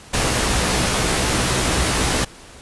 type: noise with comb filter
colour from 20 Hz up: pink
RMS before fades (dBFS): -19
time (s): 0.13-2.25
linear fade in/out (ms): 10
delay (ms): 16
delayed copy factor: +0.55
effects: pink hiss -42 dBFS RMS until 2.61 s + resampled to 24000 Hz